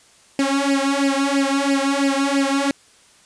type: tone with flanger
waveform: sawtooth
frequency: 276.3 Hz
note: C#4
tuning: 6 cents flat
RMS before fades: -19 dBFS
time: 0.39-2.71 s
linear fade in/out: 2 ms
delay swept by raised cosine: 0.39 to 2.89 ms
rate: 3 Hz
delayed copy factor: +0.85
effects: white hiss -52 dBFS RMS until 3.25 s + resampled to 22050 Hz